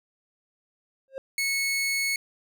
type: tone with exponential growth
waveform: triangle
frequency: 535 Hz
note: C5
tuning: 38 cents sharp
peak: -26 dBFS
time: 1.08-1.18 s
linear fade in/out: 0 ms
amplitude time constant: 20 ms
type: tone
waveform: sawtooth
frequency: 2200 Hz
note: C#7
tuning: 14 cents flat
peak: -21 dBFS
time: 1.38-2.16 s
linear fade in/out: 2 ms
effects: none